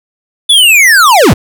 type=linear sweep; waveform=square; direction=down; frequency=3519 to 49.52 Hz; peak=-3 dBFS; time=0.49-1.34 s; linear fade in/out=10 ms; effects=none